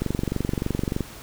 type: click train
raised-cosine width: 3 ms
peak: -11 dBFS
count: 24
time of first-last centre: 0.02-1.007 s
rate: 23.3 Hz
effects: pink hiss -42 dBFS RMS until 1.22 s